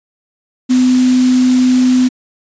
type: tone in noise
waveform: sine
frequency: 253.4 Hz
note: B3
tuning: 45 cents sharp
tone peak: -7 dBFS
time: 0.69-2.09 s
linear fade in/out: 20 ms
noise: white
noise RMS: -24 dBFS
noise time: 0.69-2.09 s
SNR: +14 dB
effects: resampled to 16000 Hz